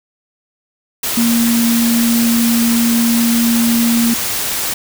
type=tone in noise; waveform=sine; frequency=233.1 Hz; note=A#3; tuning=in tune; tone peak=-11 dBFS; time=1.17-4.14 s; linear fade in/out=5 ms; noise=white; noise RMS=-19 dBFS; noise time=1.03-4.74 s; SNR=+5 dB; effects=none